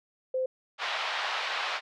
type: tone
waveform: sine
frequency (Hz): 517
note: C5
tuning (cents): -21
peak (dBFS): -26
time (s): 0.34-0.46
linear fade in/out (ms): 5
type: band-pass noise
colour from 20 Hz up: pink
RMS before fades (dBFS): -32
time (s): 0.78-1.81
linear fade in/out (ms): 50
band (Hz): 730 to 4100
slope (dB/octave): 24
effects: none